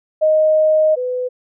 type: tone pair in turn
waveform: sine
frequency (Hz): 622.3 / 501.2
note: D#5 / B4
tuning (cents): 0 / +25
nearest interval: major third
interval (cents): 375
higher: first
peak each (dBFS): -10 / -18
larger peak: first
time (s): 0.21-0.96 / 0.96-1.29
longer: first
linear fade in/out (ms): 20
effects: none